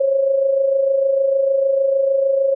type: tone with amplitude modulation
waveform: sine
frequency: 544 Hz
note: C#5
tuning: 33 cents flat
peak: -11 dBFS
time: 0-2.55 s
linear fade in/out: 10 ms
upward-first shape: sine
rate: 26.6 Hz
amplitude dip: 55%
effects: none